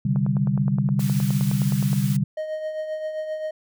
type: chord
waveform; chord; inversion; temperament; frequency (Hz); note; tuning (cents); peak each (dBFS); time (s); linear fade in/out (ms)
sine; C suspended second; none; equal; 130.81 / 146.83 / 196; C3 / D3 / G3; 0 / 0 / 0; -23; 0.05-2.24; 5
type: click train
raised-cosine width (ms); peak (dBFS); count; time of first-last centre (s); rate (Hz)
1; -21; 18; 0.16-1.931; 9.6
type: high-pass noise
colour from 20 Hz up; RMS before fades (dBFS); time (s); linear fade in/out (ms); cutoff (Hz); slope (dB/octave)
white; -37; 0.99-2.17; 10; 1100; 12
type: tone with tremolo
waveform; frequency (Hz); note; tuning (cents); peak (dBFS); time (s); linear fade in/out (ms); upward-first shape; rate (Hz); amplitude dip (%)
triangle; 622.3; D#5; 0; -22; 2.37-3.51; 5; triangle; 7.6; 55
effects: none